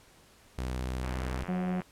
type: tone with pitch glide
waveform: sawtooth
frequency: 63.2 to 63.75 Hz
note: B1 to C2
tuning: +41 to -44 cents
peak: -28 dBFS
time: 0.58-1.44 s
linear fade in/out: 5 ms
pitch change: +15 cents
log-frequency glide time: 0.75-1.31 s
type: click train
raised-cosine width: 0.5 ms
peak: -26 dBFS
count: 70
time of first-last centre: 1.04-1.818 s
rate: 88.7 Hz
type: harmonic tone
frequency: 182.7 Hz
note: F#3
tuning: 22 cents flat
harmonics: 1 / 2 / 3 / 4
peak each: -29 / -41 / -44 / -42 dBFS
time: 1.48-1.81 s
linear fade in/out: 10 ms
effects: pink hiss -59 dBFS RMS until 1.91 s + low-pass 12000 Hz 12 dB/octave